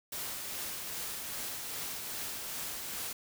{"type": "noise with tremolo", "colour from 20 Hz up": "white", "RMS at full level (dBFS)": -38, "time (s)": [0.12, 3.13], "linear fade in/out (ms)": 5, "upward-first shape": "triangle", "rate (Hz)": 2.5, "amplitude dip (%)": 30, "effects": []}